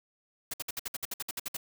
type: noise bursts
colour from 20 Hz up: white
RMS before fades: -35 dBFS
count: 13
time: 0.51-1.569 s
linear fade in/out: 5 ms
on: 27 ms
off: 59 ms
effects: none